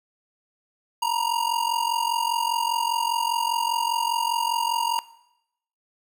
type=ring-modulated tone; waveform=square; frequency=943 Hz; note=A#5; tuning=20 cents sharp; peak=-20 dBFS; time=1.02-4.99 s; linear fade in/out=0 ms; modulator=22.5 Hz; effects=noise-tail reverb RT60 0.8 s tail -18 dB re dry